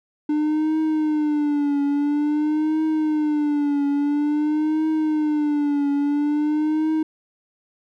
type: tone with vibrato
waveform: triangle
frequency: 298.8 Hz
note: D4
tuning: 30 cents sharp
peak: -16 dBFS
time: 0.29-7.03 s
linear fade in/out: 5 ms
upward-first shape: triangle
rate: 0.49 Hz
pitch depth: 94 cents each way
effects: none